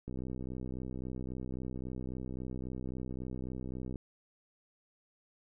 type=click train; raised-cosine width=3 ms; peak=-28 dBFS; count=248; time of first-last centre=0.08-3.958 s; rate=63.7 Hz; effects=none